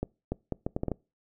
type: accelerating click train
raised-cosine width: 2 ms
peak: -16 dBFS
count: 8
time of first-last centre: 0.03-0.917 s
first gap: 290 ms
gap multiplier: 0.7
effects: noise-tail reverb RT60 0.3 s tail -25 dB re dry